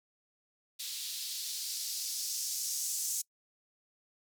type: noise with band-pass filter sweep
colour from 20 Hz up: violet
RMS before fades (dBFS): -37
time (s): 0.79-3.22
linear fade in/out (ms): 10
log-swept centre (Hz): 3600 to 6800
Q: 2.1
effects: noise-tail reverb RT60 0.1 s tail -24 dB re dry